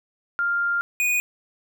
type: tone pair in turn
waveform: sine / square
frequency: 1398 / 2470 Hz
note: F6 / D#7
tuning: +1 / -13 cents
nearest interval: minor seventh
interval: 986 cents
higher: second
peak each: -20 dBFS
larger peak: neither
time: 0.39-0.81 / 1-1.2 s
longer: first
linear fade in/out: 0 ms
effects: none